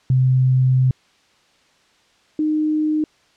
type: tone pair in turn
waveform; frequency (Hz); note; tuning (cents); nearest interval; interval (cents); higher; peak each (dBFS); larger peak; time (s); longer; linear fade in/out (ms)
sine; 129.2 / 307.3; C3 / D#4; -21 / -21; octave + minor third; 1500; second; -12 / -16; first; 0.1-0.91 / 2.39-3.04; first; 2
effects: white hiss -57 dBFS RMS until 3.36 s + low-pass 5000 Hz 12 dB/octave